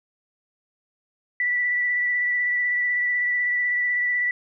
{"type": "tone with vibrato", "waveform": "sine", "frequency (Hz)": 1964, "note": "B6", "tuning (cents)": -10, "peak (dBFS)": -20, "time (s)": [1.4, 4.31], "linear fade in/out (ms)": 2, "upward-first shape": "triangle", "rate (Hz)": 16, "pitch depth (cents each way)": 18, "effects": []}